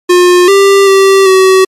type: tone with pitch steps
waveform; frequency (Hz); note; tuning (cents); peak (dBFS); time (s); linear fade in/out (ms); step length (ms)
square; 357.1 / 394.9 / 388.6 / 378.3; F4 / G4 / G4 / F#4; +39 / +13 / -15 / +38; -3; 0.09-1.65; 10; 390
effects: low-pass 11000 Hz 12 dB/octave + MP3 96 kbps